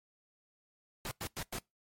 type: noise bursts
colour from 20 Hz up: pink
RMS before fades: -39 dBFS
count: 4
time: 1.05-1.587 s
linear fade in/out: 2 ms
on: 63 ms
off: 95 ms
effects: noise-tail reverb RT60 0.2 s tail -25 dB re dry + MP3 64 kbps